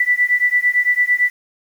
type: beating tone pair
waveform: sine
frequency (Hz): 1968 / 1976.9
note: B6 / B6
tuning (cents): -7 / +1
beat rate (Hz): 8.9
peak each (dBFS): -16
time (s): 0-1.3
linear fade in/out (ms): 5
effects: 7-bit